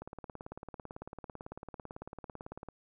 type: click train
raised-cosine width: 1 ms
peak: -29 dBFS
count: 49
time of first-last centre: 0.02-2.687 s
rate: 18 Hz
effects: none